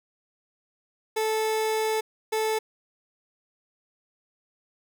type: tone bursts at uneven times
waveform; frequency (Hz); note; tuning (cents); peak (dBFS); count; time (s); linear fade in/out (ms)
30% pulse; 437.5; A4; -10; -21; 2; 1.16-2.01 / 2.32-2.59; 10
effects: none